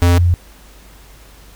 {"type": "tone pair in turn", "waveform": ["square", "sine"], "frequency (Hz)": [87.31, 87.31], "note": ["F2", "F2"], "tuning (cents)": [0, 0], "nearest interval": "unison", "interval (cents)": 0, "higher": "neither", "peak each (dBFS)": -9, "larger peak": "neither", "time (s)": [[0.02, 0.18], [0.18, 0.34]], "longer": "neither", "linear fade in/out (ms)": 0, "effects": ["added 50 Hz sine -42 dBFS peak until 1.55 s", "pink hiss -45 dBFS RMS until 1.55 s"]}